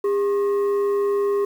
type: tone pair together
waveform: sine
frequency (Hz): 404.2 / 1079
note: G#4 / C#6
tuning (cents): -47 / -47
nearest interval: octave + perfect fourth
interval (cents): 1700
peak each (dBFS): -16 / -28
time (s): 0.04-1.45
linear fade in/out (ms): 5
effects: tanh soft clip ceiling -16 dBFS + 8-bit